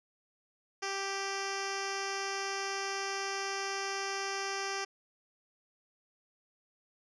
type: tone with low-pass filter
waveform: 10% pulse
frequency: 392 Hz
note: G4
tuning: in tune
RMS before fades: -36 dBFS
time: 0.82-4.85 s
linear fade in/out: 10 ms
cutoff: 5400 Hz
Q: 2.5
effects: none